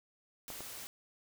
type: noise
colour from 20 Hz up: white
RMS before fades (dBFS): -46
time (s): 0.48-0.87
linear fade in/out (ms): 0
type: clicks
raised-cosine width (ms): 1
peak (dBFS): -31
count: 2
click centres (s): 0.503 / 0.606
effects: none